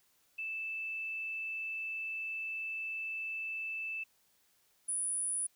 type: tone pair in turn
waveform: sine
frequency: 2637 / 9808 Hz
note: E7 / D#9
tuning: 0 / -26 cents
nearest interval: octave + major seventh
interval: 2274 cents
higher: second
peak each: -36 / -32 dBFS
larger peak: second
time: 0.38-4.04 / 4.88-5.47 s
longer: first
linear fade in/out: 10 ms
effects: white hiss -71 dBFS RMS until 5.55 s